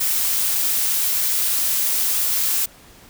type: noise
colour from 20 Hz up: blue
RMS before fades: -20 dBFS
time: 0-2.66 s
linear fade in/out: 10 ms
effects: pink hiss -47 dBFS RMS until 3.09 s